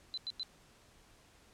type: tone bursts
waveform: sine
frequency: 4036 Hz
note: B7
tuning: 37 cents sharp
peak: -36 dBFS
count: 3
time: 0.14-0.431 s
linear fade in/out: 0 ms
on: 35 ms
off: 93 ms
effects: pink hiss -63 dBFS RMS until 1.53 s + low-pass 10000 Hz 12 dB/octave